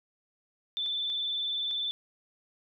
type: tone with vibrato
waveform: sine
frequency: 3520 Hz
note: A7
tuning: in tune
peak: -29 dBFS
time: 0.77-1.91 s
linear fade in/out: 0 ms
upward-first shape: sine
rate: 20 Hz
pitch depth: 30 cents each way
type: clicks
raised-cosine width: 0.2 ms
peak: -33 dBFS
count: 3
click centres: 0.862 / 1.1 / 1.711 s
effects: none